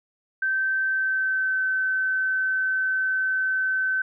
sine tone with pitch glide, 1550 to 1530.4 Hz, G6 to G6, -20 to -42 cents, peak -21 dBFS, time 0.42-4.02 s, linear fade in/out 5 ms, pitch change -22 cents, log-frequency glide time 0.88-1.62 s, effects none

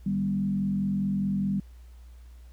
sine tone with frequency modulation, 196 Hz, G3, in tune, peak -24 dBFS, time 0.06-1.6 s, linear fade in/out 5 ms, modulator 44.8 Hz, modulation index 0.66, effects added 60 Hz sine -45 dBFS peak until 2.52 s + pink hiss -64 dBFS RMS until 2.52 s

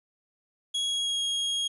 40% pulse tone with pitch glide, 3322 to 3276 Hz, G#7 to G#7, 0 to -24 cents, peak -25 dBFS, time 0.74-1.68 s, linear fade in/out 10 ms, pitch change -24 cents, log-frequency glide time 0.84-1.24 s, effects resampled to 24000 Hz + 11-bit

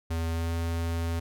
square tone with pitch glide, 82.41 to 83.56 Hz, E2 to E2, 0 to +24 cents, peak -28 dBFS, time 0.1-1.2 s, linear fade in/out 10 ms, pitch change +24 cents, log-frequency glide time 0.3-0.52 s, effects none

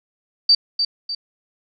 sine tone with echo, 4631 Hz, D8, 25 cents flat, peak -9 dBFS, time 0.49-0.55 s, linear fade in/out 5 ms, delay 300 ms, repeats 2, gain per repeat -7 dB, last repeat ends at 1.15 s, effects none

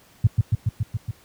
sine tone with echo, 108.3 Hz, A2, 27 cents flat, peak -10 dBFS, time 0.24-0.27 s, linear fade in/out 5 ms, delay 140 ms, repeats 6, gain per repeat -2 dB, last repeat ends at 1.11 s, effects pink hiss -54 dBFS RMS until 1.24 s + high-pass 60 Hz 12 dB/octave

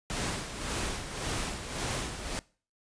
pink noise with tremolo, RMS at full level -32 dBFS, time 0.1-2.39 s, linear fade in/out 0 ms, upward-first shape sine, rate 1.8 Hz, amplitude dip 60%, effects noise-tail reverb RT60 0.4 s tail -22 dB re dry + resampled to 22050 Hz

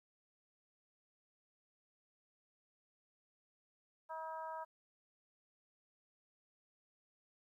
harmonic tone, 319.8 Hz, D#4, 48 cents sharp, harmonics 2 / 3 / 4 / 5, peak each -48 / -44 / -51 / -56 dBFS, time 4.09-4.65 s, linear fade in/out 20 ms, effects 13-bit

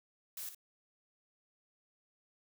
blue noise with echo, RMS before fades -43 dBFS, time 0.37-0.49 s, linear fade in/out 2 ms, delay 58 ms, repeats 1, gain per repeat -9 dB, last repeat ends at 0.548 s, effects none

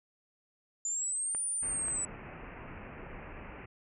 sine exponential two-way sweep, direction up then down, 7040 to 9440 to 7880 Hz, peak -31 dBFS, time 0.85-2.05 s, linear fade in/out 2 ms, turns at 1.45 s
clicks, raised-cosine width 0.5 ms, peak -28 dBFS, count 2, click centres 1.349 / 1.883 s
pink low-pass noise, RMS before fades -46 dBFS, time 1.62-3.66 s, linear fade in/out 10 ms, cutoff 2700 Hz, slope 96 dB/octave
effects none

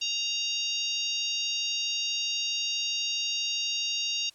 harmonic tone, 932.3 Hz, A#5, in tune, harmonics 3 / 4 / 5 / 6 / 7, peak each -31 / -33 / -35 / -37 / -38 dBFS, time 0.01-4.3 s, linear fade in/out 10 ms, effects white hiss -60 dBFS RMS until 4.34 s + low-pass 11000 Hz 12 dB/octave

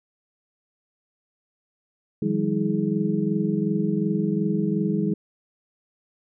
sine tone cluster, 156.6 / 179.4 / 202.1 / 321.2 / 419.7 Hz, D#3 / F3 / G#3 / E4 / G#4, +11 / +47 / -47 / -45 / +18 cents, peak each -28 / -28 / -24 / -28 / -30 dBFS, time 2.22-5.14 s, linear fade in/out 5 ms, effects none

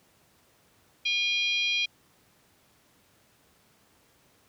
harmonic tone, 810 Hz, G#5, 43 cents flat, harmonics 3 / 4 / 5 / 6 / 7, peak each -27 / -28 / -36 / -41 / -44 dBFS, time 1.05-1.86 s, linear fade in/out 10 ms, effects pink hiss -63 dBFS RMS until 4.48 s + high-pass 80 Hz 12 dB/octave

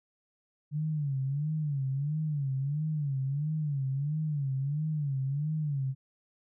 sine tone with vibrato, 144.3 Hz, D3, 30 cents flat, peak -28 dBFS, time 0.71-5.95 s, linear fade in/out 50 ms, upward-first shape sine, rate 1.5 Hz, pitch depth 140 cents each way, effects none

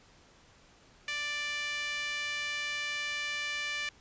sawtooth tone with high-pass filter, 588 Hz, D5, 2 cents sharp, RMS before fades -35 dBFS, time 1.08-3.89 s, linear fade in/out 2 ms, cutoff 2100 Hz, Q 2.8, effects pink hiss -60 dBFS RMS until 4 s + resampled to 16000 Hz

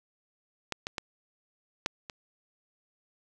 clicks, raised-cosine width 0.2 ms, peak -14 / -16 / -15 / -10 / -22 dBFS, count 5, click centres 0.723 / 0.869 / 0.982 / 1.861 / 2.098 s, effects none

